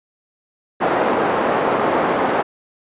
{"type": "band-pass noise", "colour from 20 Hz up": "pink", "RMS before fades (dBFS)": -18, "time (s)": [0.8, 2.43], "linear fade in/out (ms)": 20, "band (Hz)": [380, 1100], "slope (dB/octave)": 12, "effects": ["resampled to 8000 Hz"]}